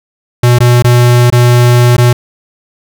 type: tone with dropouts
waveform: square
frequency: 121.8 Hz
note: B2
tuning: 24 cents flat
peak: -4 dBFS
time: 0.43-2.13 s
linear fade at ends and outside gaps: 5 ms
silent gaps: 0.587-0.603 / 0.824-0.844 / 1.302-1.324 / 1.967-1.98 s
effects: none